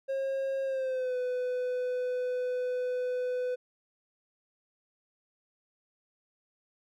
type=tone with pitch glide; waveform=triangle; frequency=539 to 500 Hz; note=C#5 to B4; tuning=-49 to +21 cents; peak=-27 dBFS; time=0.08-3.56 s; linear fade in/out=20 ms; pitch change=-130 cents; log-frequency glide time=0.64-1.17 s; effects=none